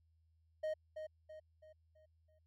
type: tone with echo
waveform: triangle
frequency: 622.3 Hz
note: D#5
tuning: in tune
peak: -34 dBFS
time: 0.63-0.74 s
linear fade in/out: 10 ms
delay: 330 ms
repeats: 5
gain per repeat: -7 dB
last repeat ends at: 2.39 s
effects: added 81 Hz sine -70 dBFS peak until 2.46 s